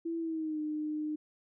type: tone with pitch glide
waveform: sine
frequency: 332.1 to 304.5 Hz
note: E4 to D#4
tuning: +13 to -37 cents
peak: -32 dBFS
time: 0.05-1.16 s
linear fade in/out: 10 ms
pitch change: -150 cents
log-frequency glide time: 0.18-0.6 s
effects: none